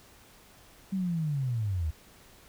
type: linear sweep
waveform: sine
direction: down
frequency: 196 to 73.1 Hz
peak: -27 dBFS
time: 0.92-1.91 s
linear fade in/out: 10 ms
effects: pink hiss -56 dBFS RMS until 2.48 s